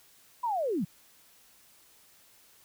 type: linear sweep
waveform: sine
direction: down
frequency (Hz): 1005 to 146.83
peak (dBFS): -27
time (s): 0.43-0.85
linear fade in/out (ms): 10
effects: white hiss -60 dBFS RMS until 2.64 s